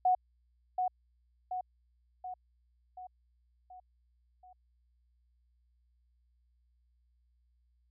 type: tone with echo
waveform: sine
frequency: 735 Hz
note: F#5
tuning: 12 cents flat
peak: -23 dBFS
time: 0.05-0.15 s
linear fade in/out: 5 ms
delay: 730 ms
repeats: 6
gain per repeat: -5 dB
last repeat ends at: 4.53 s
effects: added 60 Hz sine -68 dBFS peak until 7.9 s